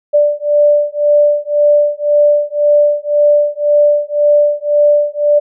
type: beating tone pair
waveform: sine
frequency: 587.3 / 589.2 Hz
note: D5 / D5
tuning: 0 / +6 cents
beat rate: 1.9 Hz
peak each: -11 dBFS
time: 0.13-5.4 s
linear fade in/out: 20 ms
effects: none